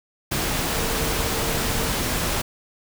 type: tone in noise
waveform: sine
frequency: 454.8 Hz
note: A#4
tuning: 43 cents flat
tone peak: -33 dBFS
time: 0.69-1.89 s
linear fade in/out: 10 ms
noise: pink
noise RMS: -24 dBFS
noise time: 0.31-2.42 s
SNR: -12 dB
effects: none